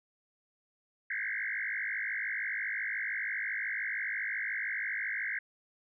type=tone with frequency modulation; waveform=sine; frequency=1860 Hz; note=A#6; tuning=4 cents flat; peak=-32 dBFS; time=1.1-5.39 s; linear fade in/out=5 ms; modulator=52.9 Hz; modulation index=5.7; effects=none